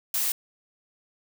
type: noise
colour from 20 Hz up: blue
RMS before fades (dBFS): -26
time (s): 0.14-0.32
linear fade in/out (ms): 2
effects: none